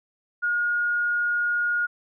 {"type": "tone", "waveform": "sine", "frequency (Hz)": 1433, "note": "F6", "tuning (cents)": 44, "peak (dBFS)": -21, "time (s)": [0.42, 1.87], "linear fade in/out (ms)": 20, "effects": []}